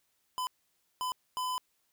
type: tone bursts at uneven times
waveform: square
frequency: 1009 Hz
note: B5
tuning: 37 cents sharp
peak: -32 dBFS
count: 3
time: 0.38-0.47 / 1.01-1.12 / 1.37-1.58 s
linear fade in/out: 0 ms
effects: white hiss -75 dBFS RMS until 1.92 s